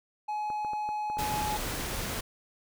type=tone; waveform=triangle; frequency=845 Hz; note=G#5; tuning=30 cents sharp; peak=-28 dBFS; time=0.28-1.57 s; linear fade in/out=10 ms
type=clicks; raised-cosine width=1 ms; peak=-28 dBFS; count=9; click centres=0.502 / 0.648 / 0.734 / 0.89 / 1.1 / 1.171 / 1.417 / 1.473 / 1.516 s
type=noise; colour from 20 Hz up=pink; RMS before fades=-34 dBFS; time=1.18-2.21 s; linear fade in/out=10 ms
effects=none